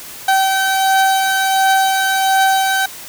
30% pulse beating tone pair, 770 / 771.4 Hz, G5 / G5, -31 / -28 cents, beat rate 1.4 Hz, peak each -10 / -18 dBFS, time 0.28-2.86 s, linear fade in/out 5 ms, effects white hiss -33 dBFS RMS until 3.08 s

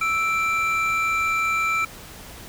triangle tone pair together, 1318.5 / 2349 Hz, E6 / D7, 0 / 0 cents, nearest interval minor seventh, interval 1000 cents, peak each -21 dBFS, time 0.01-1.85 s, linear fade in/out 5 ms, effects pink hiss -41 dBFS RMS until 2.48 s

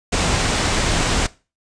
pink low-pass noise, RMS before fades -19 dBFS, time 0.12-1.27 s, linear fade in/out 10 ms, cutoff 8900 Hz, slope 48 dB/octave, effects noise-tail reverb RT60 0.3 s tail -19 dB re dry + resampled to 22050 Hz

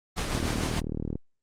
pink noise with tremolo, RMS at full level -28 dBFS, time 0.16-0.81 s, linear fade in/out 20 ms, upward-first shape sine, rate 6.8 Hz, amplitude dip 35%
click train, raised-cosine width 3 ms, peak -18 dBFS, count 32, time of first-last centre 0.35-1.155 s, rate 38.5 Hz
effects low-pass 8000 Hz 12 dB/octave + Opus 24 kbps

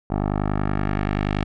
10% pulse tone with low-pass filter sweep, 50.5 Hz, G#1, 48 cents flat, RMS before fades -23 dBFS, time 0.1-1.44 s, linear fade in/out 5 ms, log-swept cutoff 890 to 3000 Hz, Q 1.3, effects none

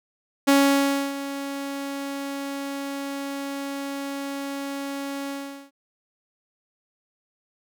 sawtooth tone with ADSR envelope, 278.1 Hz, C#4, 6 cents sharp, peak -10 dBFS, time 0.47-5.71 s, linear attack 16 ms, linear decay 640 ms, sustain -15 dB, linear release 410 ms, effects none

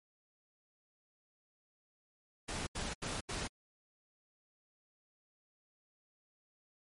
pink noise bursts, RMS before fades -39 dBFS, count 4, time 2.48-3.477 s, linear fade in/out 10 ms, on 190 ms, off 79 ms, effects low-pass 11000 Hz 12 dB/octave + MP3 48 kbps

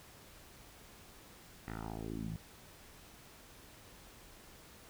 10% pulse tone with low-pass filter sweep, 55 Hz, A1, in tune, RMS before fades -42 dBFS, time 1.68-2.36 s, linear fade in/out 0 ms, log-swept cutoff 2000 to 140 Hz, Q 2.8, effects pink hiss -57 dBFS RMS until 4.89 s

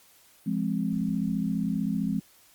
sine chord, F minor, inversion none, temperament equal with one note detuned, 172.41 / 207.7 / 261.6 Hz, F3 / Ab3 / C4, -22 / 0 / 0 cents, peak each -30 / -28 / -31 dBFS, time 0.46-2.2 s, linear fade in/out 10 ms, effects white hiss -58 dBFS RMS until 2.54 s + Opus 48 kbps

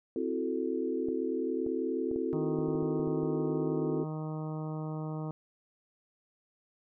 sine chord, F# half-diminished seventh, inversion second, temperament equal, 261.6 / 329.6 / 370 / 440 Hz, C4 / E4 / F#4 / A4, 0 / 0 / 0 / 0 cents, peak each -35 dBFS, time 0.16-4.04 s, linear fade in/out 2 ms
clicks, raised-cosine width 2 ms, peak -30 dBFS, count 11, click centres 1.086 / 1.665 / 2.113 / 2.161 / 2.589 / 2.683 / 2.752 / 2.828 / 2.997 / 3.075 / 3.233 s
harmonic tone, 155.56 Hz, D#3, in tune, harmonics 1 / 2 / 3 / 4 / 5 / 6 / 7 / 8, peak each -35 / -41 / -45 / -47 / -49 / -51 / -52 / -53 dBFS, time 2.33-5.31 s, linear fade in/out 0 ms
effects none

